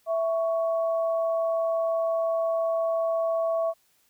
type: tone pair together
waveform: sine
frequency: 659.3 / 1114.9 Hz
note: E5 / C#6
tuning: 0 / +10 cents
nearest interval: major sixth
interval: 910 cents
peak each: -23 / -34 dBFS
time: 0.06-3.74 s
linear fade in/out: 50 ms
effects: white hiss -66 dBFS RMS until 4.09 s